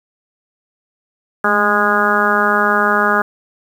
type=harmonic tone with a mistuned harmonic; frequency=206.3 Hz; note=G#3; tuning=11 cents flat; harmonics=1 / 2 / 3 / 4 / 5 / 6 / 7 / 8; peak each=-22 / -21 / -22 / -21 / -22 / -17 / -17 / -20 dBFS; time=1.44-3.22 s; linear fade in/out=5 ms; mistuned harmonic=1; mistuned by=+44 cents; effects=7-bit